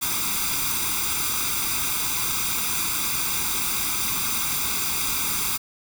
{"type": "noise with comb filter", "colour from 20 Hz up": "white", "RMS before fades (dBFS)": -25, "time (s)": [0.01, 5.58], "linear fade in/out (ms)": 20, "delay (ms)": 0.83, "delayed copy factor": 0.9, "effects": []}